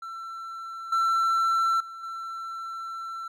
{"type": "tone with level steps", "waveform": "triangle", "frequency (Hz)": 1343, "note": "E6", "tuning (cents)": 32, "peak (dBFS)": [-33, -19, -36, -31], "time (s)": [0.02, 3.28], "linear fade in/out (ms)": 5, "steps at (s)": [0.92, 1.8, 2.03], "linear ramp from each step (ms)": 5, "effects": []}